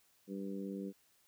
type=harmonic tone; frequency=98 Hz; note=G2; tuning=in tune; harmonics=2 / 3 / 4 / 5; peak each=-41 / -45 / -47 / -49 dBFS; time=0.27-0.93 s; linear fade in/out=50 ms; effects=white hiss -71 dBFS RMS until 1.27 s